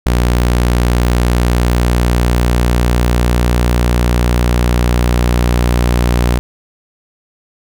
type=tone; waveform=sawtooth; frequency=60.1 Hz; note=B1; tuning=46 cents flat; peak=-6 dBFS; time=0.06-6.39 s; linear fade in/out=0 ms; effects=none